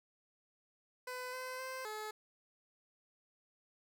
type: tone with pitch steps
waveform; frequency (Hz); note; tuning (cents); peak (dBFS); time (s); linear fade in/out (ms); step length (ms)
15% pulse; 503 / 512 / 520 / 428.7; B4 / C5 / C5 / A4; +32 / -38 / -11 / -45; -35; 1.07-2.11; 5; 260
effects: none